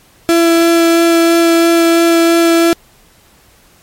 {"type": "tone with vibrato", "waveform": "35% pulse", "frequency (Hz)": 334.8, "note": "E4", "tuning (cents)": 27, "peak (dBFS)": -5, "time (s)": [0.29, 2.73], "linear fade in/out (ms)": 0, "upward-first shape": "sine", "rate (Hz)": 3, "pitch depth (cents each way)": 8, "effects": ["pink hiss -47 dBFS RMS until 3.82 s", "MP3 64 kbps"]}